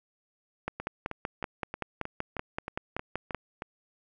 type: two click trains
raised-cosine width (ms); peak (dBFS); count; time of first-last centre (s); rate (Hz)
0.5; -20 / -16; 10 / 15; 0.8-3.621 / 0.68-3.347; 3.19 / 5.25
effects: none